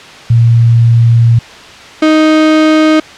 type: tone pair in turn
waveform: sine / 35% pulse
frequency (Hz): 116.54 / 311.8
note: A#2 / D#4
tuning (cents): 0 / +4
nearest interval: octave + perfect fourth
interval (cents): 1704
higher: second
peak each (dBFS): -3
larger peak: neither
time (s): 0.3-1.39 / 2.02-3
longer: first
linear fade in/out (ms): 5
effects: white hiss -31 dBFS RMS until 3.17 s + low-pass 4000 Hz 12 dB/octave